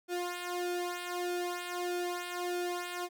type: tone with flanger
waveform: sawtooth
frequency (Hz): 354.2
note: F4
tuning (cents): +24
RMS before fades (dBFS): -36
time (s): 0.08-3.09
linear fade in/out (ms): 50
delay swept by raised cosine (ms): 1.8 to 2.67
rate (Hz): 1.6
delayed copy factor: -0.85
effects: none